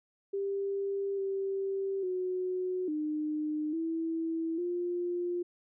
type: tone with pitch steps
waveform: sine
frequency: 395.7 / 389.6 / 367.3 / 304.4 / 327 / 351.8 Hz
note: G4 / G4 / F#4 / D#4 / E4 / F4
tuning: +16 / -11 / -13 / -38 / -14 / +13 cents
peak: -30 dBFS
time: 0.33-5.43 s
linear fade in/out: 10 ms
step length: 850 ms
effects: none